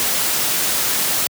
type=noise; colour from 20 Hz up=white; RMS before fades=-19 dBFS; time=0-1.27 s; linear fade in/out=0 ms; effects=high-pass 100 Hz 12 dB/octave